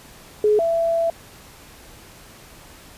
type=tone pair in turn; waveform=sine; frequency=422.1 / 666.8 Hz; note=G#4 / E5; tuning=+28 / +20 cents; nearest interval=minor sixth; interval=792 cents; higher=second; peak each=-13 / -17 dBFS; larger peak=first; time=0.44-0.59 / 0.59-1.1 s; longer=second; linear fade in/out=2 ms; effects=pink hiss -45 dBFS RMS until 2.97 s + resampled to 32000 Hz